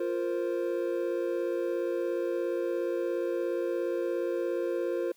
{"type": "chord", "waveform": "triangle", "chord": "F suspended fourth", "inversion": "none", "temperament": "equal", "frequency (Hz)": [349.2, 466.2, 523.3], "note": ["F4", "Bb4", "C5"], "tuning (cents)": [0, 0, 0], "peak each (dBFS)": [-29, -32, -31], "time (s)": [0, 5.12], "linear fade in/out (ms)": 5, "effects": ["white hiss -64 dBFS RMS until 5.16 s"]}